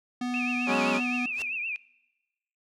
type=tone; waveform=square; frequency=246.9 Hz; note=B3; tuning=in tune; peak=-29 dBFS; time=0.21-1.26 s; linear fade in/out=5 ms
type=tone with vibrato; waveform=sine; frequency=2550 Hz; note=D#7; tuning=42 cents sharp; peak=-29 dBFS; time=0.34-1.76 s; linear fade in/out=0 ms; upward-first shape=triangle; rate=7.7 Hz; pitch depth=140 cents each way
type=chord; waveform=10% pulse; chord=F# suspended second; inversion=none; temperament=equal; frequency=185 / 207.7 / 277.2 Hz; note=F#3 / G#3 / C#4; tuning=0 / 0 / 0 cents; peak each=-22 dBFS; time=0.66-1.01 s; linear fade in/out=50 ms
type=noise with exponential growth; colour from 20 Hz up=white; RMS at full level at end=-32 dBFS; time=1.3-1.42 s; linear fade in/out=0 ms; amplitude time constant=26 ms
effects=noise-tail reverb RT60 1.0 s tail -22 dB re dry + low-pass 6000 Hz 12 dB/octave